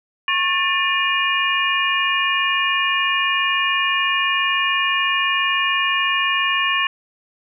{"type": "tone cluster", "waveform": "sine", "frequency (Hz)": [1095, 1775, 2428, 2851], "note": ["C#6", "A6", "D#7", "F7"], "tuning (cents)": [-22, 15, -43, 35], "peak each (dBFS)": -22, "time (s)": [0.28, 6.87], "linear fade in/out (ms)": 2, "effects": []}